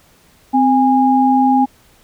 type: tone pair together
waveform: sine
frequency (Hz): 259.3 / 820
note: C4 / G#5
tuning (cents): -15 / -22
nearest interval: octave + minor sixth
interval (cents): 1993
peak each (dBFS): -12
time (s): 0.53-1.66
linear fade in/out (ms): 20
effects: pink hiss -51 dBFS RMS until 2.03 s